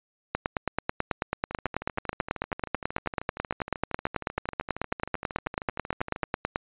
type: two click trains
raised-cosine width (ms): 0.5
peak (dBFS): -20 / -10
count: 62 / 58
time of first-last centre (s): 1.51-6.239 / 0.35-6.559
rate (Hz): 12.9 / 9.18
effects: resampled to 8000 Hz